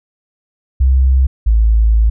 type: tone pair in turn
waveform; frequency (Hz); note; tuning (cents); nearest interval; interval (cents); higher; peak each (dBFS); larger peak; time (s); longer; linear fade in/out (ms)
sine; 65.41 / 54.91; C2 / A1; 0 / -3; minor third; 303; first; -7; neither; 0.8-1.27 / 1.46-2.1; second; 10
effects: none